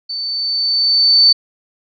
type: tone with level ramp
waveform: sine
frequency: 4531 Hz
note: C#8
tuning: 37 cents sharp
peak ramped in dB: -21 to -5 dBFS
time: 0.09-1.33 s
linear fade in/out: 10 ms
effects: none